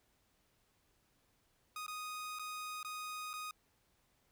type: tone with dropouts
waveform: sawtooth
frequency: 1244.5 Hz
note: D#6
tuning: in tune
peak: -38 dBFS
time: 1.76-3.51 s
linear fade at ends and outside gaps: 2 ms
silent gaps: 1.865-1.88 / 2.388-2.394 / 2.83-2.847 / 3.332-3.337 s
effects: pink hiss -75 dBFS RMS until 4.31 s